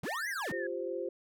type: linear two-way sweep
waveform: square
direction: up then down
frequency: 92.3 to 2093 to 92.3 Hz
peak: -36 dBFS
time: 0.03-0.52 s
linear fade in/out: 5 ms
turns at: 0.29 s
type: tone with vibrato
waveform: sine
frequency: 1707 Hz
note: G#6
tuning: 47 cents sharp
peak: -38 dBFS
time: 0.06-0.67 s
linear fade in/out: 5 ms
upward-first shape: sine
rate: 2.6 Hz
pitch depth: 130 cents each way
type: chord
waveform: sine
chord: F suspended second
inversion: none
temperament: equal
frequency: 349.2 / 392 / 523.3 Hz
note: F4 / G4 / C5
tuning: 0 / 0 / 0 cents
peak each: -38 / -39 / -37 dBFS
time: 0.52-1.09 s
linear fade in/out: 5 ms
effects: none